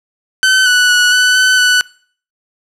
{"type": "tone with pitch steps", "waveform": "sawtooth", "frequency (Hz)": [1527, 1481, 1470, 1494, 1510, 1488], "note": ["G6", "F#6", "F#6", "F#6", "F#6", "F#6"], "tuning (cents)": [-46, 1, -12, 16, 35, 9], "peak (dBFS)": -4, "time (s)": [0.43, 1.81], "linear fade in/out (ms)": 0, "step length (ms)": 230, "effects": ["noise-tail reverb RT60 0.5 s tail -23 dB re dry", "low-pass 9000 Hz 12 dB/octave"]}